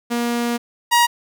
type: tone pair in turn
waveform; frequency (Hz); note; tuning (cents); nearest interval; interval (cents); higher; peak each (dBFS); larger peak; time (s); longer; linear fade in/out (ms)
sawtooth; 237.7 / 950.8; A#3 / A#5; +34 / +34; 2 octaves; 2400; second; -15 / -8; second; 0.1-0.58 / 0.91-1.07; first; 20
effects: none